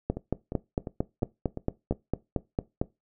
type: two click trains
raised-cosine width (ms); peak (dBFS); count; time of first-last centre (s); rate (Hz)
2; -20 / -12; 6 / 13; 0.17-1.924 / 0.1-2.815; 2.85 / 4.42
effects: noise-tail reverb RT60 0.2 s tail -19 dB re dry